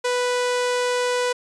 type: tone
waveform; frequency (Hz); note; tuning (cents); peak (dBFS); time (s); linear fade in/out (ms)
sawtooth; 493.9; B4; 0; -16; 0.04-1.33; 10
effects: resampled to 22050 Hz

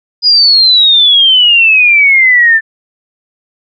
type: exponential sweep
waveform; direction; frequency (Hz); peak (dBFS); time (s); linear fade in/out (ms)
sine; down; 4978 to 1760; -3; 0.22-2.61; 50
effects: none

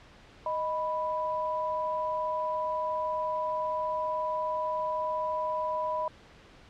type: tone pair together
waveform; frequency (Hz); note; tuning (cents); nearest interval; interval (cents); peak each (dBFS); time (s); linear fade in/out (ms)
sine; 622.3 / 987.8; D#5 / B5; 0 / 0; minor sixth; 800; -32 / -30; 0.46-6.08; 2
effects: pink hiss -54 dBFS RMS until 6.69 s + low-pass 4000 Hz 12 dB/octave

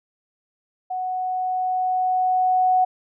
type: tone with level ramp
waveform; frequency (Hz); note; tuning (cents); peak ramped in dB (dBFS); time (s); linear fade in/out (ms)
sine; 740; F#5; 0; -24 to -14; 0.9-2.85; 10
effects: none

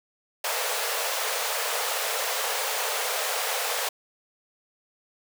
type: high-pass noise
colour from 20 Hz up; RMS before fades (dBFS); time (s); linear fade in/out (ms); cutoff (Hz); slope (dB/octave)
pink; -28; 0.44-3.89; 5; 440; 96
effects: none

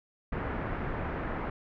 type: low-pass noise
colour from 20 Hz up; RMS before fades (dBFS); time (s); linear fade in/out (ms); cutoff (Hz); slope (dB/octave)
pink; -34; 0.32-1.5; 5; 1900; 24
effects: none

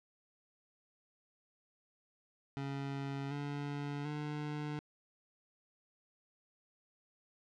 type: tone with pitch steps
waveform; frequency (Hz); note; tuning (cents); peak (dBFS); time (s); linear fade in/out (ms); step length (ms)
25% pulse; 138.59 / 143.81 / 149.23; C#3 / D3 / D3; 0 / -36 / +28; -34; 2.57-4.79; 0; 740
effects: low-pass 4000 Hz 12 dB/octave

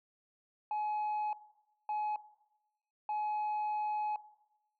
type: tone bursts at uneven times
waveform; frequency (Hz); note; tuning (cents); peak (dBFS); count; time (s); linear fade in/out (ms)
sine; 846; G#5; +32; -30; 3; 0.71-1.33 / 1.89-2.16 / 3.09-4.16; 2
effects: noise-tail reverb RT60 0.9 s tail -18 dB re dry + tanh soft clip ceiling -31 dBFS

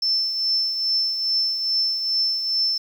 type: tone with tremolo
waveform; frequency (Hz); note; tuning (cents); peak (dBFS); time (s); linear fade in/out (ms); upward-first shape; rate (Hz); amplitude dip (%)
sine; 5310; E8; +12; -17; 0.02-2.78; 5; triangle; 2.4; 55
effects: 8-bit

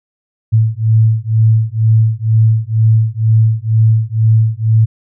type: beating tone pair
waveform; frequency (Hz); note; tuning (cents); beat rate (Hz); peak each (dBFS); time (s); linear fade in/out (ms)
sine; 110 / 112.1; A2 / A2; 0 / +33; 2.1; -11; 0.52-4.86; 20
effects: none

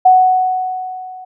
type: tone with level ramp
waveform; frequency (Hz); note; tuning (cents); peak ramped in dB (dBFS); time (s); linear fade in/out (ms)
sine; 742; F#5; +5; -3 to -30; 0.05-1.25; 10
effects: none

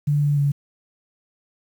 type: tone with pitch steps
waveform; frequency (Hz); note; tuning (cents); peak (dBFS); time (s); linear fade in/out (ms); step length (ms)
sine; 146.2 / 145.3 / 142.4; D3 / D3 / C#3; -7 / -18 / +47; -16; 0.07-0.52; 10; 150
effects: 8-bit

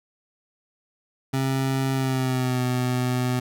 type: tone with pitch glide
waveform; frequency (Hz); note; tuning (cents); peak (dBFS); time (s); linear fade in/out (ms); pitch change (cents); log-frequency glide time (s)
25% pulse; 133.7 to 125.47; C3 to B2; +38 to +28; -18; 1.33-3.4; 10; -110; 1.93-2.63
effects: none

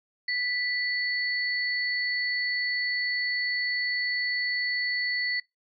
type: tone pair together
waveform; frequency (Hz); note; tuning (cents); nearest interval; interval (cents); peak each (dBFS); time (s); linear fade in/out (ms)
sine; 1975.5 / 4435; B6 / C#8; 0 / 0; octave + major second; 1400; -27 / -31; 0.28-5.4; 5
effects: noise-tail reverb RT60 0.2 s tail -25 dB re dry

